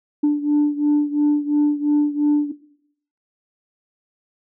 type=beating tone pair; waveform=sine; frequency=293.7 / 296.6 Hz; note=D4 / D4; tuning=0 / +17 cents; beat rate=2.9 Hz; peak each=-15 / -19 dBFS; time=0.23-2.52 s; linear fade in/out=10 ms; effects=noise-tail reverb RT60 0.7 s tail -18 dB re dry + tanh soft clip ceiling -11 dBFS